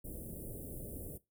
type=band-stop noise; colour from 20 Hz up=pink; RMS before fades=-45 dBFS; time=0.04-1.18 s; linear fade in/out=10 ms; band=580 to 9300 Hz; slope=48 dB/octave; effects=noise-tail reverb RT60 0.2 s tail -18 dB re dry